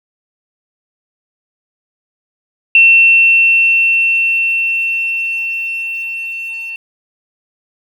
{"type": "tone with level ramp", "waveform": "sine", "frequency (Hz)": 2700, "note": "E7", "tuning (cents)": 41, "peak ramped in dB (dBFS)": [-3, -22], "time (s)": [2.75, 6.76], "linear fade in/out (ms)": 2, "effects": ["7-bit"]}